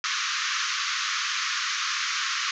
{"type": "band-pass noise", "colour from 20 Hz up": "pink", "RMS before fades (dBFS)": -28, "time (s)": [0.04, 2.51], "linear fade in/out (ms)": 2, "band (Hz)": [1100, 6700], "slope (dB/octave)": 96, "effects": []}